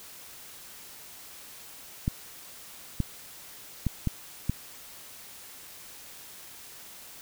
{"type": "clicks", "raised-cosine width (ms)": 5, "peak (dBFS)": -13, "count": 5, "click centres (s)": [2.079, 3.003, 3.867, 4.073, 4.496], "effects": ["white hiss -47 dBFS RMS until 7.21 s"]}